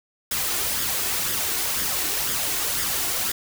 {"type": "noise with flanger", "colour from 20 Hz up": "white", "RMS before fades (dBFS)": -25, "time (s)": [0.31, 3.32], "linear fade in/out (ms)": 5, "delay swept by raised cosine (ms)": [0.58, 2.78], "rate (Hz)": 2, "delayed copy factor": 0.5, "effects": []}